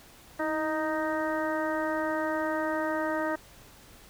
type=harmonic tone with a mistuned harmonic; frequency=311.1 Hz; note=D#4; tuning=in tune; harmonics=1 / 2 / 3 / 4 / 5 / 6; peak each=-32 / -31 / -35 / -37 / -37 / -38 dBFS; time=0.39-3.36 s; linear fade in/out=10 ms; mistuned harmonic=1; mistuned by=+39 cents; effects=pink hiss -53 dBFS RMS until 4.09 s